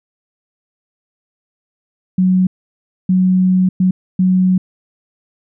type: tone bursts at uneven times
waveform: sine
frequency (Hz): 185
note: F#3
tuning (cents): 0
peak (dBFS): -9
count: 4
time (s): 2.18-2.47 / 3.09-3.69 / 3.8-3.91 / 4.19-4.58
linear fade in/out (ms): 5
effects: none